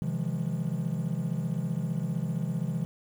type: chord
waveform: triangle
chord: F minor seventh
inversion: second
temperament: equal with one note detuned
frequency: 130.81 / 159.29 / 174.61 / 207.7 Hz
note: C3 / Eb3 / F3 / Ab3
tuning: 0 / +41 / 0 / 0 cents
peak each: -32 / -30 / -31 / -35 dBFS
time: 0.02-2.85 s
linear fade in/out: 0 ms
effects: 9-bit